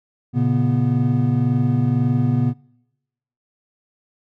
triangle tone cluster, 117.4 / 139.3 / 244.3 Hz, A#2 / C#3 / B3, +13 / +9 / -19 cents, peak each -18 dBFS, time 0.33-2.54 s, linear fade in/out 50 ms, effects noise-tail reverb RT60 0.9 s tail -25 dB re dry

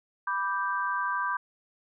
sine chord, G major, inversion first, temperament equal, 987.8 / 1174.7 / 1568 Hz, B5 / D6 / G6, 0 / 0 / 0 cents, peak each -31 dBFS, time 0.27-1.37 s, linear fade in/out 5 ms, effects none

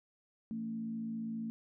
sine tone with frequency modulation, 224.5 Hz, A3, 35 cents sharp, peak -36 dBFS, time 0.51-1.5 s, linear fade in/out 0 ms, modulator 55 Hz, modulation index 0.47, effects none

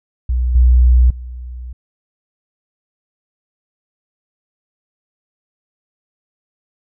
sine tone with level steps, 61.6 Hz, B1, 4 cents flat, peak -13 / -6 / -26 dBFS, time 0.29-1.73 s, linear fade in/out 5 ms, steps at 0.55 / 1.1 s, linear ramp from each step 5 ms, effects none

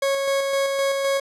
40% pulse tone with tremolo, 550 Hz, C#5, 14 cents flat, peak -18 dBFS, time 0.02-1.2 s, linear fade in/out 5 ms, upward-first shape square, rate 3.9 Hz, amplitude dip 30%, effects low-pass 11000 Hz 12 dB/octave

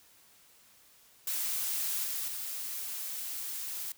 blue noise with level steps, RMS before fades -33 / -35 / -38 dBFS, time 1.27-3.92 s, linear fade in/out 2 ms, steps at 2.04 / 2.28 s, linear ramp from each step 2 ms, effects white hiss -61 dBFS RMS until 3.97 s

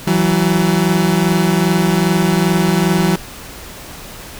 30% pulse tone pair together, 166 / 188.5 Hz, E3 / F#3, +12 / +32 cents, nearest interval major second, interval 220 cents, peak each -12 dBFS, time 0.07-3.16 s, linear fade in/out 5 ms, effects pink hiss -33 dBFS RMS until 4.39 s

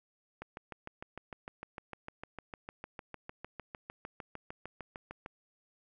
click train, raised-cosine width 0.5 ms, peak -27 dBFS, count 33, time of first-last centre 0.42-5.261 s, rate 6.61 Hz, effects none

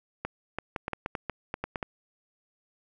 clicks, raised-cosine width 0.5 ms, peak -16 dBFS, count 12, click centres 0.25 / 0.586 / 0.762 / 0.881 / 0.933 / 1.061 / 1.152 / 1.297 / 1.541 / 1.64 / 1.758 / 1.828 s, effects none

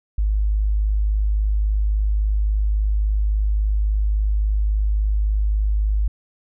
sine tone, 51.8 Hz, G#1, 4 cents flat, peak -16 dBFS, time 0.18-6.08 s, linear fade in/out 5 ms, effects none

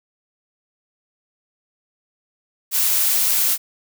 blue noise, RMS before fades -18 dBFS, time 2.71-3.58 s, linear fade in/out 50 ms, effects none

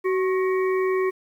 harmonic tone with a mistuned harmonic, 376.1 Hz, F#4, 28 cents sharp, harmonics 1 / 3 / 5 / 6, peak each -20 / -30 / -34 / -36 dBFS, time 0.04-1.11 s, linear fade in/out 20 ms, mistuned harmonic 3, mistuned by -53 cents, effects 9-bit

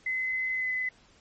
sine tone with pitch glide, 2040 to 2019 Hz, C7 to B6, -44 to +38 cents, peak -27 dBFS, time 0.06-0.89 s, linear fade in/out 5 ms, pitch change -18 cents, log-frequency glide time 0.54-0.7 s, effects pink hiss -60 dBFS RMS until 1.2 s + MP3 32 kbps

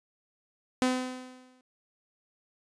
sawtooth tone with exponential decay, 254.7 Hz, C4, 46 cents flat, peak -18 dBFS, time 0.82-1.61 s, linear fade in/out 0 ms, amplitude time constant 170 ms, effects resampled to 22050 Hz

